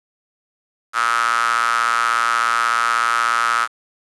sawtooth tone with high-pass filter, 116.5 Hz, A#2, 1 cent flat, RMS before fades -18 dBFS, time 0.93-3.68 s, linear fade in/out 50 ms, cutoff 1300 Hz, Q 8.2, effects resampled to 24000 Hz + 7-bit

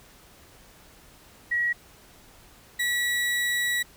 sine / 35% pulse tone pair in turn, 1914 / 1937.4 Hz, A#6 / B6, +45 / -34 cents, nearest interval unison, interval 21 cents, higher second, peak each -22 dBFS, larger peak neither, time 1.51-1.73 / 2.79-3.83 s, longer second, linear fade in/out 10 ms, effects pink hiss -53 dBFS RMS until 3.96 s

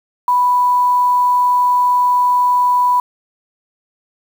sine tone with quantisation, 987.8 Hz, B5, in tune, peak -10 dBFS, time 0.28-3 s, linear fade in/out 2 ms, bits 6, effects none

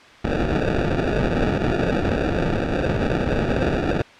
white noise with sample-and-hold, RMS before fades -21 dBFS, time 0.24-4.02 s, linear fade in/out 5 ms, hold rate 1050 Hz, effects white hiss -45 dBFS RMS until 4.19 s + low-pass 3000 Hz 12 dB/octave

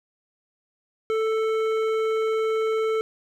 triangle tone with hard clipping, 441.1 Hz, A4, 4 cents sharp, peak -23 dBFS, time 1.1-3.01 s, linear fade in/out 0 ms, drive 15 dB, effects none

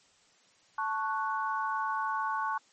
sine chord, F# minor, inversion first, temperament equal, 880 / 1108.7 / 1480 Hz, A5 / C#6 / F#6, 0 / 0 / 0 cents, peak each -33 / -32 / -36 dBFS, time 0.78-2.58 s, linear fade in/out 5 ms, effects white hiss -64 dBFS RMS until 2.72 s + MP3 32 kbps

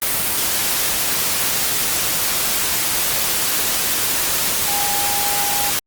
sine tone in noise, 814 Hz, G#5, 35 cents flat, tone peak -24 dBFS, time 4.68-5.7 s, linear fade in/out 0 ms, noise white, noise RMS -19 dBFS, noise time 0.02-5.79 s, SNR -8 dB, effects Opus 32 kbps

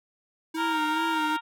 square tone with vibrato, 317 Hz, D#4, 32 cents sharp, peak -30 dBFS, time 0.54-1.37 s, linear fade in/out 10 ms, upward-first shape sine, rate 2.4 Hz, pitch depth 66 cents each way
harmonic tone, 464.9 Hz, A#4, 5 cents flat, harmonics 2 / 3 / 4 / 5 / 6 / 7 / 8, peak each -27 / -30 / -41 / -44 / -38 / -42 / -42 dBFS, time 0.56-1.41 s, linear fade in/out 50 ms
effects none

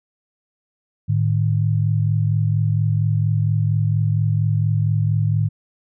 sine tone pair together, 107.49 / 151.8 Hz, A2 / D#3, -40 / -42 cents, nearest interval tritone, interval 598 cents, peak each -17 / -20 dBFS, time 1.08-5.49 s, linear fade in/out 20 ms, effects none

